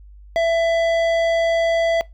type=tone with tanh clipping; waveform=sine; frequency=666 Hz; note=E5; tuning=18 cents sharp; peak=-17 dBFS; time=0.36-2.01 s; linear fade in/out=0 ms; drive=13 dB; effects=noise-tail reverb RT60 0.2 s tail -22 dB re dry + added 50 Hz sine -40 dBFS peak until 2.13 s